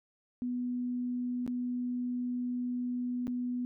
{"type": "tone with dropouts", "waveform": "sine", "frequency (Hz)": 246.6, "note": "B3", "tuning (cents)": -2, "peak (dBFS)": -31, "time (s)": [0.42, 3.65], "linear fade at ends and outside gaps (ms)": 0, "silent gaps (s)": [[1.464, 1.477], [3.27, 3.279]], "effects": []}